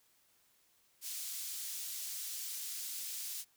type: high-pass noise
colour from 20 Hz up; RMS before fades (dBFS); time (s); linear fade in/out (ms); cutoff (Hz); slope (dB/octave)
pink; -42; 1.01-3.45; 50; 5400; 12
effects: white hiss -71 dBFS RMS until 3.56 s